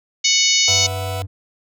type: harmonic tone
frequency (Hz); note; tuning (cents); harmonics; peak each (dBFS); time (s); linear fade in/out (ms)
740; F#5; 0; 3 / 4 / 5 / 6 / 7 / 8 / 9; -21 / -21 / -21 / -21 / -21 / -21 / -21; 0.24-0.87; 10
type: tone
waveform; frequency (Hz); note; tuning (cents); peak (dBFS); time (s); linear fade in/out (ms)
triangle; 95.4; G2; -47; -22; 0.68-1.27; 20
type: chord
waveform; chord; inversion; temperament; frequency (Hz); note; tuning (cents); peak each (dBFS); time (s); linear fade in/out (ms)
sawtooth; B suspended fourth; none; just; 493.9 / 658.5 / 740.8; B4 / E5 / F#5; 0 / -2 / +2; -26; 0.68-1.22; 0
effects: none